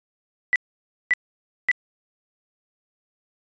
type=tone bursts; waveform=sine; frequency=1975.5 Hz; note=B6; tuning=in tune; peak=-15 dBFS; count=3; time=0.53-1.714 s; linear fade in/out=0 ms; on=28 ms; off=550 ms; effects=resampled to 16000 Hz